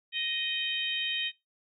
harmonic tone, 622.3 Hz, D#5, in tune, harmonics 3 / 4 / 5 / 6, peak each -38 / -35 / -32 / -35 dBFS, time 0.12-1.32 s, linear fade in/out 50 ms, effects noise-tail reverb RT60 0.2 s tail -21 dB re dry

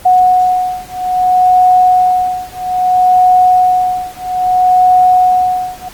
sine beating tone pair, 733 / 733.61 Hz, F#5 / F#5, -16 / -15 cents, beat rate 0.61 Hz, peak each -10 dBFS, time 0.05-5.89 s, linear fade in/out 10 ms, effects pink hiss -35 dBFS RMS until 5.93 s + Opus 24 kbps

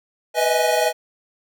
square chord, E major seventh, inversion second, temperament equal with one note detuned, 493.9 / 622.3 / 644.9 / 830.6 Hz, B4 / D#5 / E5 / G#5, 0 / 0 / -38 / 0 cents, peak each -23 dBFS, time 0.34-0.93 s, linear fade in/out 50 ms, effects none

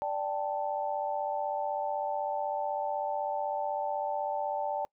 sine chord, D suspended fourth, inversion none, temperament equal, 587.3 / 784 / 880 Hz, D5 / G5 / A5, 0 / 0 / 0 cents, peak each -34 dBFS, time 0.02-4.85 s, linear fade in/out 0 ms, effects noise-tail reverb RT60 0.1 s tail -25 dB re dry

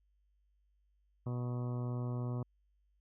harmonic tone with a mistuned harmonic, 122.6 Hz, B2, 12 cents flat, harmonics 1 / 2 / 3 / 4 / 5 / 6 / 7 / 8 / 9 / 10, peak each -35 / -43 / -48 / -51 / -52 / -57 / -60 / -57 / -55 / -61 dBFS, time 1.26-2.43 s, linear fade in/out 5 ms, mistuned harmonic 10, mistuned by +34 cents, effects added 50 Hz sine -70 dBFS peak until 3 s

